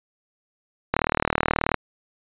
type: click train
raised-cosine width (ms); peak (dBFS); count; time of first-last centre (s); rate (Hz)
0.5; -4; 32; 0.94-1.743; 38.6
effects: resampled to 8000 Hz